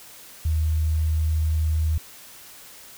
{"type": "tone", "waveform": "sine", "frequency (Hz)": 78.6, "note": "D#2", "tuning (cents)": 18, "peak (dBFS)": -19, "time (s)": [0.45, 1.98], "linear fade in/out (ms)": 5, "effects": ["white hiss -45 dBFS RMS until 2.97 s"]}